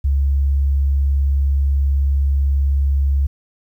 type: tone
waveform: sine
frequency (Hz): 69.3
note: C#2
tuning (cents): 0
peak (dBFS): -13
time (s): 0.04-3.27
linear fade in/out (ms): 10
effects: 9-bit